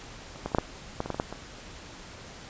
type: clicks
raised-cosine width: 1 ms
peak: -30 / -16 / -29 / -9 / -8 / -14 / -20 / -15 / -20 / -11 / -21 dBFS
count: 11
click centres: 0.359 / 0.46 / 0.518 / 0.548 / 0.585 / 1.004 / 1.06 / 1.103 / 1.145 / 1.199 / 1.326 s
effects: pink hiss -45 dBFS RMS until 2.49 s + resampled to 16000 Hz